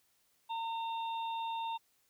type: harmonic tone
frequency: 912 Hz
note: A#5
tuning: 38 cents flat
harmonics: 1 / 3 / 4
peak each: -35 / -50 / -47 dBFS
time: 0.49-1.78 s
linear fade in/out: 20 ms
effects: white hiss -73 dBFS RMS until 2.09 s